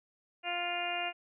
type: harmonic tone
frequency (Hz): 350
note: F4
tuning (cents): +4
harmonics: 1 / 2 / 3 / 4 / 5 / 6 / 7 / 8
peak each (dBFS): -46 / -36 / -47 / -43 / -45 / -43 / -39 / -38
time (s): 0.43-1.13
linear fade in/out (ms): 50
effects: none